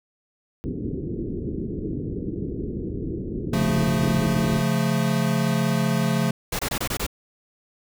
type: low-pass noise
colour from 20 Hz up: white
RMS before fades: -29 dBFS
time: 0.64-4.62 s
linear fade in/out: 0 ms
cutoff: 400 Hz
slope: 48 dB/octave
type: chord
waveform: square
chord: Db augmented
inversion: none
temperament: equal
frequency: 138.59 / 174.61 / 220 Hz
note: Db3 / F3 / A3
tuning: 0 / 0 / 0 cents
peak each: -25 dBFS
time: 3.53-6.31 s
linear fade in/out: 5 ms
type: noise bursts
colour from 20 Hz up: pink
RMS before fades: -26 dBFS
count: 6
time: 6.52-7.066 s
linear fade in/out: 5 ms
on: 71 ms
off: 24 ms
effects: none